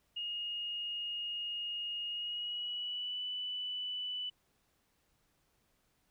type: tone with pitch glide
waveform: sine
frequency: 2859 to 2982 Hz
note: F7 to F#7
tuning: +40 to +13 cents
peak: -36 dBFS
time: 0.16-4.3 s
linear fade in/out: 10 ms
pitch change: +73 cents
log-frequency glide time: 2.07-3.23 s
effects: pink hiss -75 dBFS RMS until 6.1 s